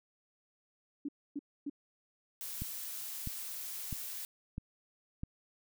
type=tone bursts; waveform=sine; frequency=287 Hz; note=D4; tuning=40 cents flat; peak=-35 dBFS; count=3; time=1.05-1.698 s; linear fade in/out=5 ms; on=36 ms; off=270 ms
type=noise; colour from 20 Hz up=blue; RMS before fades=-42 dBFS; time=2.41-4.25 s; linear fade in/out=0 ms
type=click train; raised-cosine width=5 ms; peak=-26 dBFS; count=5; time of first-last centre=2.62-5.234 s; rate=1.53 Hz
effects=none